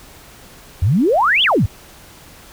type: exponential two-way sweep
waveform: sine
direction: up then down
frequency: 79 to 3520 to 79 Hz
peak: -11 dBFS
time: 0.82-1.66 s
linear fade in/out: 5 ms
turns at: 1.43 s
effects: pink hiss -42 dBFS RMS until 2.52 s